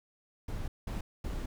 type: noise bursts at uneven times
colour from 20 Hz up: brown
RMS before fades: -36 dBFS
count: 3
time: 0.48-0.68 / 0.87-1.01 / 1.24-1.46 s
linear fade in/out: 5 ms
effects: none